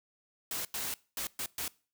white noise bursts at uneven times, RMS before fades -36 dBFS, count 5, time 0.51-0.65 / 0.74-0.94 / 1.17-1.27 / 1.39-1.46 / 1.58-1.68 s, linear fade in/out 2 ms, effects noise-tail reverb RT60 0.4 s tail -23 dB re dry

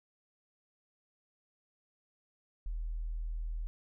sine tone, 40.01 Hz, D#1, 49 cents sharp, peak -34 dBFS, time 2.66-3.67 s, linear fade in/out 0 ms, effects none

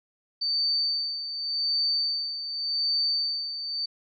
sine tone with tremolo, 4576 Hz, D8, 46 cents flat, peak -22 dBFS, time 0.41-3.86 s, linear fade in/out 10 ms, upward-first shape sine, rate 0.87 Hz, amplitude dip 65%, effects none

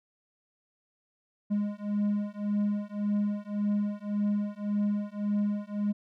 triangle beating tone pair, 205.3 / 207.1 Hz, G#3 / G#3, -20 / -5 cents, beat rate 1.8 Hz, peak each -28 dBFS, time 1.5-5.93 s, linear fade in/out 20 ms, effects none

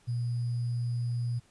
sine tone with sample-and-hold, 120 Hz, B2, 49 cents flat, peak -28 dBFS, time 0.07-1.4 s, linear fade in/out 20 ms, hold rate 4900 Hz, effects pink hiss -64 dBFS RMS until 1.5 s + resampled to 24000 Hz

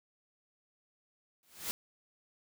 white noise with exponential growth, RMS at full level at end -33 dBFS, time 1.43-1.71 s, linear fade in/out 0 ms, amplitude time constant 59 ms, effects none

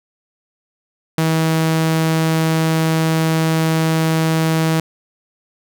sawtooth tone, 160.8 Hz, E3, 43 cents flat, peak -10 dBFS, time 1.18-4.8 s, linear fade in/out 2 ms, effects none

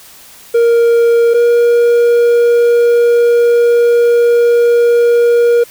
triangle tone pair in turn, 467.6 / 474.1 Hz, A#4 / A#4, +5 / +29 cents, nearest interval unison, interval 24 cents, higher second, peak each -4 / -4 dBFS, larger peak neither, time 0.54-1.34 / 1.34-5.64 s, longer second, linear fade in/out 10 ms, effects white hiss -38 dBFS RMS until 5.7 s

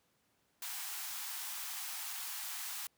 white high-pass noise, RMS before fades -42 dBFS, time 0.62-2.87 s, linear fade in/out 2 ms, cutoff 720 Hz, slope 96 dB/octave, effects pink hiss -75 dBFS RMS until 2.97 s + high-pass 100 Hz 12 dB/octave

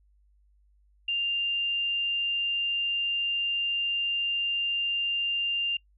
sine tone, 2794 Hz, F7, in tune, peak -25 dBFS, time 1.08-5.77 s, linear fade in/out 5 ms, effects noise-tail reverb RT60 0.1 s tail -25 dB re dry + added 50 Hz sine -60 dBFS peak until 5.97 s

